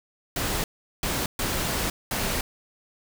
pink noise bursts at uneven times, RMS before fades -27 dBFS, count 4, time 0.36-0.64 / 1.03-1.26 / 1.39-1.9 / 2.11-2.41 s, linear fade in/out 2 ms, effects none

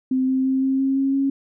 sine tone with pitch steps, 259.8 / 262.1 / 264.3 / 266.6 / 269 / 271.3 / 273.7 Hz, C4 / C4 / C4 / C4 / C4 / C#4 / C#4, -12 / +3 / +18 / +33 / +48 / -37 / -22 cents, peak -17 dBFS, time 0.11-1.3 s, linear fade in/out 5 ms, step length 170 ms, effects none

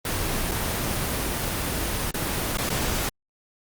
pink noise with dropouts, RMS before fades -26 dBFS, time 0.05-3.09 s, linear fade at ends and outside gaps 2 ms, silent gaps 0.513-0.517 / 2.109-2.142 / 2.572-2.584 / 2.693-2.702 s, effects Opus 24 kbps

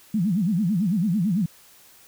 sine tone with vibrato, 191.4 Hz, G3, 41 cents flat, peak -19 dBFS, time 0.14-1.46 s, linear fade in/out 5 ms, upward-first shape sine, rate 9 Hz, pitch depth 270 cents each way, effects white hiss -52 dBFS RMS until 2.07 s

